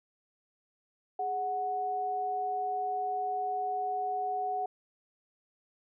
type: tone pair together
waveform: sine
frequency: 414.7 / 740 Hz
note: G#4 / F#5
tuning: -3 / 0 cents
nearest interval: minor seventh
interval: 1003 cents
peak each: -39 / -30 dBFS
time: 1.19-4.66 s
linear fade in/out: 5 ms
effects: none